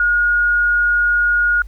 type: tone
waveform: sine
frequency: 1437 Hz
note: F6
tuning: 49 cents sharp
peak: -12 dBFS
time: 0-1.62 s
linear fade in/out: 2 ms
effects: added 50 Hz sine -30 dBFS peak until 1.67 s + pink hiss -56 dBFS RMS until 1.67 s